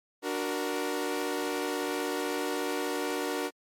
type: chord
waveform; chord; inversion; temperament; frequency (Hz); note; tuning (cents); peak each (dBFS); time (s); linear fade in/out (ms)
sawtooth; D augmented; none; equal with one note detuned; 293.7 / 370 / 469.4; D4 / F#4 / A#4; 0 / 0 / +12; -30; 0.22-3.51; 50
effects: MP3 64 kbps